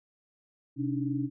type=tone cluster; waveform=sine; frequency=130.4 / 282.3 / 304.9 Hz; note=C3 / C#4 / D#4; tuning=-5 / +32 / -35 cents; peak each=-33 / -30 / -35 dBFS; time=0.76-1.3 s; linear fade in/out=50 ms; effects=none